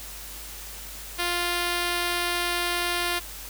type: tone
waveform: 5% pulse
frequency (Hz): 349.8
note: F4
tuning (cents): +3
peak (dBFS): -13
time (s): 1.18-3.2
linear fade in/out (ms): 20
effects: added 50 Hz sine -43 dBFS peak until 3.49 s + white hiss -40 dBFS RMS until 3.49 s